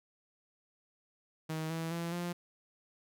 sawtooth tone with pitch steps, 158.4 / 163.61 / 168.99 / 174.54 Hz, D#3 / E3 / E3 / F3, +31 / -13 / +43 / -1 cents, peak -31 dBFS, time 1.49-2.33 s, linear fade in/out 10 ms, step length 210 ms, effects none

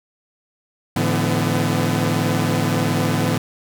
sawtooth tone cluster, 108.4 / 147.4 / 168.9 / 251.3 Hz, A2 / D3 / E3 / B3, -25 / +7 / +42 / +30 cents, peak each -19 dBFS, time 0.96-3.38 s, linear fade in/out 5 ms, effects none

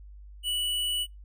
square tone, 2952 Hz, F#7, 5 cents flat, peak -27 dBFS, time 0.43-1.07 s, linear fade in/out 50 ms, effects noise-tail reverb RT60 0.2 s tail -26 dB re dry + added 50 Hz sine -44 dBFS peak until 1.24 s

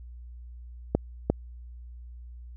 clicks, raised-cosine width 2 ms, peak -8 dBFS, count 2, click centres 0.95 / 1.3 s, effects added 60 Hz sine -41 dBFS peak until 2.56 s

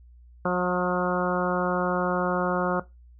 harmonic tone with a mistuned harmonic, 180 Hz, F#3, 47 cents flat, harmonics 1 / 2 / 3 / 4 / 5 / 6 / 7 / 8, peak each -27 / -30 / -27 / -33 / -33 / -33 / -32 / -32 dBFS, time 0.45-2.8 s, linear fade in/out 5 ms, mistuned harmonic 8, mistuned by -16 cents, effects noise-tail reverb RT60 0.2 s tail -18 dB re dry + added 60 Hz sine -48 dBFS peak until 3.19 s

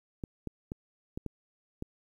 clicks, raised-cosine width 3 ms, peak -23 dBFS, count 6, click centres 0.238 / 0.473 / 0.719 / 1.175 / 1.263 / 1.824 s, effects 10-bit

